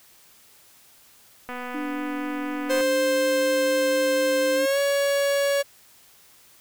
click train, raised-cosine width 0.5 ms, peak -20 dBFS, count 328, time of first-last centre 1.49-2.809 s, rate 248 Hz
sine tone with vibrato, 292.4 Hz, D4, 7 cents flat, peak -28 dBFS, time 1.74-4.66 s, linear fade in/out 10 ms, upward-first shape sine, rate 4.1 Hz, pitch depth 16 cents each way
45% pulse tone with pitch glide, 524 to 561.6 Hz, C5 to C#5, +2 to +22 cents, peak -20 dBFS, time 2.69-5.63 s, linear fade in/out 20 ms, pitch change +120 cents, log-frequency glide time 4.55-4.79 s
effects white hiss -54 dBFS RMS until 6.6 s

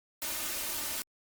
white noise with comb filter, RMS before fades -35 dBFS, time 0.22-1.02 s, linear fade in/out 0 ms, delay 3.3 ms, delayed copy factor +0.6, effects Opus 48 kbps

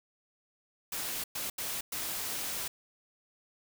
white noise bursts at uneven times, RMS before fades -36 dBFS, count 4, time 0.92-1.24 / 1.35-1.5 / 1.58-1.81 / 1.92-2.68 s, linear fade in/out 5 ms, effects none

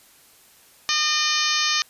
harmonic tone with a mistuned harmonic, 608 Hz, D#5, 40 cents flat, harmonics 2 / 3 / 4 / 5 / 6 / 7 / 8 / 9 / 10, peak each -28 / -28 / -28 / -28 / -28 / -28 / -28 / -28 / -28 dBFS, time 0.89-1.82 s, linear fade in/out 0 ms, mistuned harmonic 10, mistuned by +31 cents, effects white hiss -53 dBFS RMS until 1.89 s + resampled to 32000 Hz

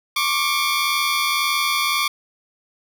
15% pulse tone pair together, 1092.9 / 1174.7 Hz, C#6 / D6, -25 / 0 cents, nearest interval minor second, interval 125 cents, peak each -16 / -14 dBFS, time 0.16-2.08 s, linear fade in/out 5 ms, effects none

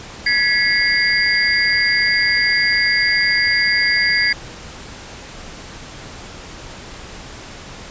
sine tone cluster, 1675 / 1962 / 2160 / 4767 Hz, G#6 / B6 / C#7 / D8, +14 / -12 / -45 / +25 cents, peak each -19 dBFS, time 0.26-4.33 s, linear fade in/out 5 ms, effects pink hiss -35 dBFS RMS until 7.9 s + resampled to 16000 Hz

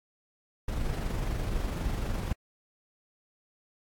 brown noise with amplitude modulation, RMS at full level -29 dBFS, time 0.68-2.33 s, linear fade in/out 5 ms, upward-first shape sine, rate 24 Hz, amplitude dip 40%, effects AAC 64 kbps

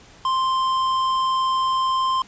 sine tone with tanh clipping, 1046.5 Hz, C6, in tune, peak -20 dBFS, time 0.25-2.22 s, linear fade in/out 2 ms, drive 11 dB, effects pink hiss -48 dBFS RMS until 2.27 s + resampled to 16000 Hz

